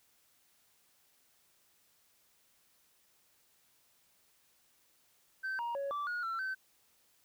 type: tone with pitch steps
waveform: sine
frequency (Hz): 1547 / 943 / 557 / 1163 / 1443 / 1346 / 1537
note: G6 / A#5 / C#5 / D6 / F#6 / E6 / G6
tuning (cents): -23 / +20 / +8 / -17 / -44 / +36 / -35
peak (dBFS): -32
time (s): 5.43-6.55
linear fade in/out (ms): 20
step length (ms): 160
effects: tanh soft clip ceiling -33 dBFS + white hiss -70 dBFS RMS until 7.24 s